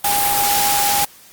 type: tone in noise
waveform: sine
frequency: 814 Hz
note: G#5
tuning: 35 cents flat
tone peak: -18 dBFS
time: 0.04-1.05 s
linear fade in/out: 5 ms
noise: white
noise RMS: -18 dBFS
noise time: 0.04-1.05 s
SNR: -3 dB
effects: white hiss -45 dBFS RMS until 1.32 s + Opus 32 kbps